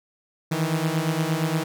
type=beating tone pair; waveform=sawtooth; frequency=155.56 / 164.16 Hz; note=D#3 / E3; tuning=0 / -7 cents; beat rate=8.6 Hz; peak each=-21 dBFS; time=0.51-1.64 s; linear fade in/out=10 ms; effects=none